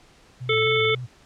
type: tone with vibrato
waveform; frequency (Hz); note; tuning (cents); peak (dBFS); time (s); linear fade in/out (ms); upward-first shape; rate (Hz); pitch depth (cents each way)
sine; 120; B2; -49; -30; 0.4-1.07; 20; square; 3.9; 79
type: harmonic tone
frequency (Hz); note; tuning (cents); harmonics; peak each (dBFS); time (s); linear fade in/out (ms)
439; A4; -4; 1 / 3 / 5 / 7 / 8; -21 / -28 / -23 / -32 / -26; 0.49-0.95; 5
effects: pink hiss -54 dBFS RMS until 1.25 s + low-pass 7000 Hz 12 dB/octave